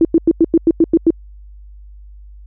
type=tone bursts; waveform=sine; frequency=329.6 Hz; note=E4; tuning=in tune; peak=-6 dBFS; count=9; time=0.01-1.105 s; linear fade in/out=2 ms; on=39 ms; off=93 ms; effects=added 50 Hz sine -35 dBFS peak until 2.46 s